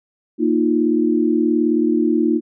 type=chord; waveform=sine; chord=Bb suspended fourth; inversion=none; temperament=just; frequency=233.1 / 310.8 / 349.6 Hz; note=Bb3 / Eb4 / F4; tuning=0 / -2 / +2 cents; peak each=-19 / -17 / -19 dBFS; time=0.38-2.41 s; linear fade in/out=50 ms; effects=none